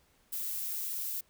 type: noise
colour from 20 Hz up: violet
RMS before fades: -36 dBFS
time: 0.32-1.21 s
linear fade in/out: 10 ms
effects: pink hiss -68 dBFS RMS until 1.29 s